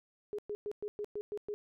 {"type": "tone bursts", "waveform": "sine", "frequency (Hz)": 415.3, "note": "G#4", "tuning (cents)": 0, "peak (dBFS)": -35, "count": 8, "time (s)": [0.33, 1.54], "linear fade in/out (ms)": 0, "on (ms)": 55, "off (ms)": 110, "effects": []}